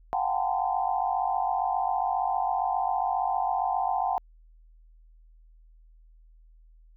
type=tone cluster; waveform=sine; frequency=708 / 755 / 810 / 898 / 1028 Hz; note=F5 / F#5 / G#5 / A5 / C6; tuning=+23 / +35 / -43 / +35 / -31 cents; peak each=-31 / -28 / -31 / -32 / -35 dBFS; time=0.13-4.18 s; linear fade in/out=0 ms; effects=added 40 Hz sine -52 dBFS peak until 6.96 s